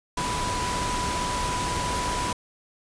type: tone in noise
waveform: sine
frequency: 987.8 Hz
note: B5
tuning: in tune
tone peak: -28 dBFS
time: 0.17-2.33 s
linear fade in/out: 5 ms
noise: pink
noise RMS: -29 dBFS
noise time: 0.17-2.33 s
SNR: -2 dB
effects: resampled to 22050 Hz